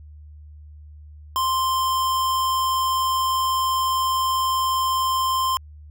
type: tone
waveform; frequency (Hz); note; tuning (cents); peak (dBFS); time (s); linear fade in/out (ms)
square; 1046.5; C6; 0; -20; 1.36-5.57; 0
effects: added 75 Hz sine -40 dBFS peak until 5.9 s